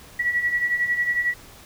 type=beating tone pair; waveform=sine; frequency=1928 / 1939 Hz; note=B6 / B6; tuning=-42 / -32 cents; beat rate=11 Hz; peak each=-27 / -21 dBFS; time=0.19-1.34 s; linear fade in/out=10 ms; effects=pink hiss -46 dBFS RMS until 1.65 s